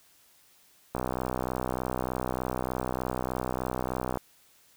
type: click train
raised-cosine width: 1 ms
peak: -16 dBFS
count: 205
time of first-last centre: 0.95-4.173 s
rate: 63.3 Hz
effects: white hiss -61 dBFS RMS until 4.76 s